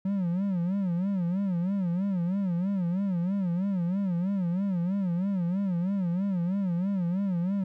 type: tone with vibrato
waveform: triangle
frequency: 185 Hz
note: F#3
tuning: in tune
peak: -23 dBFS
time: 0.05-7.64 s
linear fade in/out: 5 ms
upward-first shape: sine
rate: 3.1 Hz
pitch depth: 150 cents each way
effects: none